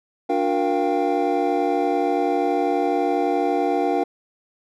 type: tone cluster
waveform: triangle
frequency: 292.4 / 360.9 / 469.9 / 695 / 787 Hz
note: D4 / F#4 / A#4 / F5 / G5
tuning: -7 / -43 / +14 / -9 / +7 cents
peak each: -23 dBFS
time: 0.29-4.04 s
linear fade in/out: 10 ms
effects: none